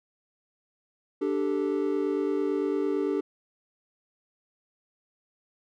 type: chord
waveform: triangle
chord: D suspended fourth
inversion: none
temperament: just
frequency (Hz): 293.7 / 391.6 / 440.5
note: D4 / G4 / A4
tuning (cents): 0 / -2 / +2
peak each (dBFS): -27 / -26 / -29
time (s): 1.21-3.21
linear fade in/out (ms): 10
effects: none